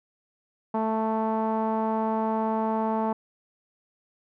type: tone with low-pass filter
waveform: sawtooth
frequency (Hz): 220.6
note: A3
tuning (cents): +5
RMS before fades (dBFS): -26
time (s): 0.74-3.13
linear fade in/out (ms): 5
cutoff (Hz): 910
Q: 3.8
effects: none